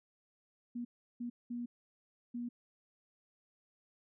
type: tone bursts at uneven times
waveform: sine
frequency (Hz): 240.2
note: B3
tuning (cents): -48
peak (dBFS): -37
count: 4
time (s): 0.75-0.85 / 1.2-1.3 / 1.5-1.66 / 2.34-2.49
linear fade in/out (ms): 10
effects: none